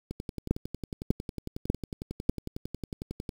two click trains, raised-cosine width 3 ms, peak -10 / -22 dBFS, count 4 / 36, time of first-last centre 0.51-2.296 / 0.11-3.292 s, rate 1.68 / 11 Hz, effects 7-bit

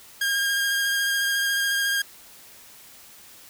sawtooth tone with vibrato, 1617 Hz, G#6, 47 cents flat, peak -18 dBFS, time 0.21-2.02 s, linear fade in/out 5 ms, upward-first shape square, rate 14 Hz, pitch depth 10 cents each way, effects white hiss -48 dBFS RMS until 3.49 s

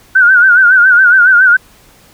sine tone with vibrato, 1480 Hz, F#6, in tune, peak -3 dBFS, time 0.15-1.57 s, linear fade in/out 10 ms, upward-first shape sine, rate 7.2 Hz, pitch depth 92 cents each way, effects pink hiss -44 dBFS RMS until 2.13 s

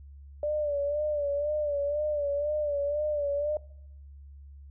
sine tone with vibrato, 586 Hz, D5, 4 cents flat, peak -26 dBFS, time 0.43-3.57 s, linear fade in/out 2 ms, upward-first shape sine, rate 2 Hz, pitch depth 58 cents each way, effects noise-tail reverb RT60 0.7 s tail -22 dB re dry + added 70 Hz sine -45 dBFS peak until 4.7 s

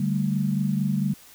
sine chord, D suspended fourth, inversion none, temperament just, 146.83 / 195.78 / 220.2 Hz, D3 / G3 / A3, 0 / -2 / +2 cents, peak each -26 / -24 / -28 dBFS, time 0-1.14 s, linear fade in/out 5 ms, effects white hiss -50 dBFS RMS until 1.34 s

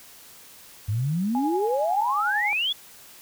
sine exponential sweep, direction up, 98 to 3499 Hz, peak -22 dBFS, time 0.88-2.73 s, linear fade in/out 10 ms
sine tone with tremolo, 830.6 Hz, G#5, in tune, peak -24 dBFS, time 1.35-2.53 s, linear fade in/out 0 ms, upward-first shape triangle, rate 11 Hz, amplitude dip 55%
effects white hiss -48 dBFS RMS until 3.21 s

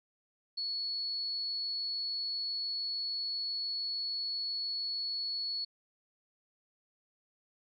sine tone, 4393 Hz, C#8, 16 cents flat, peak -33 dBFS, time 0.57-5.65 s, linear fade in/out 10 ms, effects none

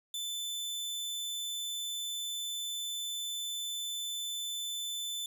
sawtooth tone, 3520 Hz, A7, in tune, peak -32 dBFS, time 0.14-5.26 s, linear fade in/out 2 ms, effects none

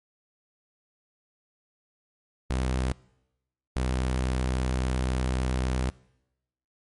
sawtooth tone pair in turn, 63.9 / 63.66 Hz, C2 / C2, -40 / -47 cents, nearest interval unison, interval 7 cents, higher first, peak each -21 dBFS, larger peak neither, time 2.5-2.92 / 3.76-5.9 s, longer second, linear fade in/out 0 ms, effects noise-tail reverb RT60 0.9 s tail -23 dB re dry + MP3 48 kbps

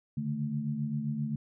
sine tone cluster, 140.5 / 148.1 / 220.3 Hz, C#3 / D3 / A3, +24 / +15 / +2 cents, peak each -37 / -34 / -33 dBFS, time 0.17-1.36 s, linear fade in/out 5 ms, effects none

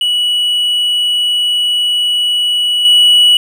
triangle tone with level steps, 2938 Hz, F#7, 13 cents flat, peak -9 / -3 dBFS, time 0.01-3.37 s, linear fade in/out 2 ms, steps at 2.85 s, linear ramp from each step 2 ms, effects none

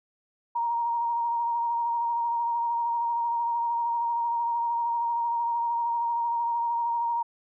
sine tone with vibrato, 938 Hz, A#5, 11 cents sharp, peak -24 dBFS, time 0.55-7.23 s, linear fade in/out 10 ms, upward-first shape sine, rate 13 Hz, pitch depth 21 cents each way, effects none

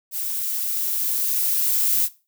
violet noise with level ramp, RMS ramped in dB -27 to -19 dBFS, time 0.11-2.09 s, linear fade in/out 50 ms, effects noise-tail reverb RT60 0.3 s tail -18 dB re dry

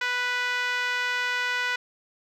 5% pulse tone with band-pass filter, 493.9 Hz, B4, in tune, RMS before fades -27 dBFS, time 0.01-1.76 s, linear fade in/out 5 ms, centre 1600 Hz, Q 1.9, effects none

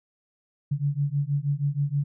sine beating tone pair, 139.9 / 146.2 Hz, C#3 / D3, +16 / -7 cents, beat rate 6.3 Hz, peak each -26 / -26 dBFS, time 0.71-2.04 s, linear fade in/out 10 ms, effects none

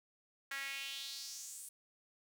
sawtooth tone with high-pass filter sweep, 274.4 Hz, C#4, 17 cents flat, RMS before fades -45 dBFS, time 0.51-1.69 s, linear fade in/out 5 ms, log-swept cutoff 1700 to 9500 Hz, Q 3.2, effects none

